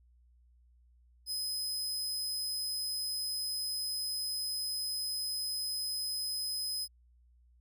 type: tone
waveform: sawtooth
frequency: 5050 Hz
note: D#8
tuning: 25 cents sharp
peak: -31 dBFS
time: 1.26-6.88 s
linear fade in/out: 50 ms
effects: added 60 Hz sine -61 dBFS peak until 7.6 s